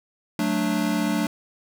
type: chord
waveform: square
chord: D major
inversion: first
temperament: equal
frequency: 185 / 220 / 293.7 Hz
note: F#3 / A3 / D4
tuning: 0 / 0 / 0 cents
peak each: -28 / -26 / -26 dBFS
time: 0.39-1.27 s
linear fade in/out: 2 ms
effects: none